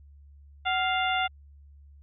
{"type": "harmonic tone with a mistuned harmonic", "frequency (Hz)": 698.5, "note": "F5", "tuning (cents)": 0, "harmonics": [1, 2, 3, 4, 5], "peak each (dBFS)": [-27, -30, -32, -33, -34], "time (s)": [0.65, 1.28], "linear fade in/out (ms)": 20, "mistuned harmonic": 1, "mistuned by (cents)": 120, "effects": ["added 71 Hz sine -49 dBFS peak until 2.02 s"]}